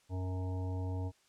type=harmonic tone; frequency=92.5 Hz; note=F#2; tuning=in tune; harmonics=1 / 3 / 5 / 7 / 9 / 10; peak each=-34 / -44 / -48 / -51 / -53 / -54 dBFS; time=0.09-1.12 s; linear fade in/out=50 ms; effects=white hiss -69 dBFS RMS until 1.28 s + low-pass 8000 Hz 12 dB/octave